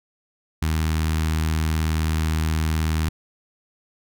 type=tone with notch filter; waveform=sawtooth; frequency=79 Hz; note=D#2; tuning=27 cents sharp; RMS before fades=-22 dBFS; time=0.62-3.09 s; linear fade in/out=5 ms; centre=540 Hz; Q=0.75; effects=none